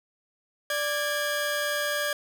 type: tone pair together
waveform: sawtooth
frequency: 587.3 / 1638.3 Hz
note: D5 / G#6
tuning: 0 / -24 cents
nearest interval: octave + tritone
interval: 1776 cents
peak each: -25 dBFS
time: 0.7-2.13 s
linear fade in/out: 2 ms
effects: none